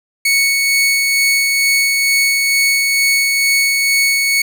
sawtooth tone with tremolo, 2217 Hz, C#7, in tune, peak -7 dBFS, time 0.25-4.42 s, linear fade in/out 5 ms, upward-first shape sine, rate 2.2 Hz, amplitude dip 25%, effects none

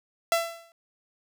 sawtooth tone with exponential decay, 671 Hz, E5, 31 cents sharp, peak -15 dBFS, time 0.32-0.72 s, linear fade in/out 1 ms, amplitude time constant 86 ms, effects none

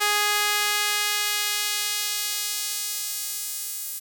sawtooth tone with high-pass filter sweep, 415.3 Hz, G#4, in tune, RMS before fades -26 dBFS, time 0-4 s, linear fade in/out 20 ms, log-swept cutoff 1200 to 9700 Hz, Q 0.71, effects none

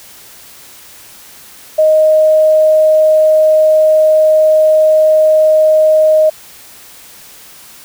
sine tone, 623 Hz, D#5, 2 cents sharp, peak -5 dBFS, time 1.78-6.3 s, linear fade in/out 10 ms, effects white hiss -37 dBFS RMS until 7.84 s

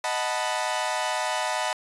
sawtooth chord, B dominant seventh, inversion first, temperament equal, 622.3 / 740 / 880 / 987.8 Hz, D#5 / F#5 / A5 / B5, 0 / 0 / 0 / 0 cents, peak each -27 dBFS, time 0.04-1.73 s, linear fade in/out 2 ms, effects resampled to 24000 Hz

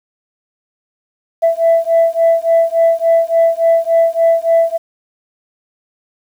sine beating tone pair, 662 / 665.5 Hz, E5 / E5, +7 / +16 cents, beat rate 3.5 Hz, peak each -11 dBFS, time 1.42-4.78 s, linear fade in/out 20 ms, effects tanh soft clip ceiling -4 dBFS + 7-bit

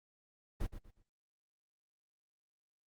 brown noise with echo, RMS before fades -35 dBFS, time 0.6-0.67 s, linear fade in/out 10 ms, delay 120 ms, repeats 3, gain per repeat -11 dB, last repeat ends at 1.03 s, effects noise-tail reverb RT60 0.1 s tail -21 dB re dry + Opus 24 kbps

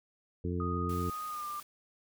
harmonic tone, 88.3 Hz, F2, 20 cents sharp, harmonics 1 / 2 / 3 / 4 / 5, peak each -34 / -37 / -39 / -40 / -41 dBFS, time 0.44-1.1 s, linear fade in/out 5 ms
sine tone with pitch glide, 1242 to 1191.4 Hz, D#6 to D6, -3 to +24 cents, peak -36 dBFS, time 0.6-1.6 s, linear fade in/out 2 ms, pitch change -73 cents, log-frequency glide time 1.27-1.47 s
white noise, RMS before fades -50 dBFS, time 0.89-1.63 s, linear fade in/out 5 ms
effects none

